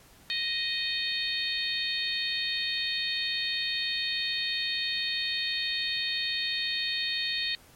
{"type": "harmonic tone with a mistuned harmonic", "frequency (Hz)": 623, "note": "D#5", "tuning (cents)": 2, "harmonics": [3, 4, 5, 6, 7], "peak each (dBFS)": [-35, -35, -37, -32, -33], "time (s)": [0.3, 7.55], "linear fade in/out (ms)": 0, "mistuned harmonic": 6, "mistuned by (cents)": -21, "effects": ["pink hiss -56 dBFS RMS until 7.75 s", "MP3 64 kbps"]}